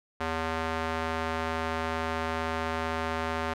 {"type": "tone with band-pass filter", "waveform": "square", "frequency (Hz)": 81.1, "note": "E2", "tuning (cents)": -28, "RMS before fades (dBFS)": -31, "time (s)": [0.2, 3.54], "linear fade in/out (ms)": 10, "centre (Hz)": 1200, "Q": 0.77, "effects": []}